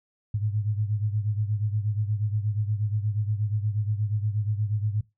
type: beating tone pair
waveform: sine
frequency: 103.83 / 112.23 Hz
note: G#2 / A2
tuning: 0 / +35 cents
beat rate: 8.4 Hz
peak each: -25 / -30 dBFS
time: 0.34-5.01 s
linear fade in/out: 5 ms
effects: noise-tail reverb RT60 0.2 s tail -21 dB re dry